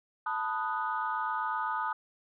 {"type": "chord", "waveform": "sine", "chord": "B dominant seventh", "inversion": "third", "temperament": "equal", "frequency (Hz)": [880, 987.8, 1244.5, 1480], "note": ["A5", "B5", "D#6", "F#6"], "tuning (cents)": [0, 0, 0, 0], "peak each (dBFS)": [-34, -36, -33, -37], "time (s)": [0.26, 1.93], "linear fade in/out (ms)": 5, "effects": ["tanh soft clip ceiling -20 dBFS"]}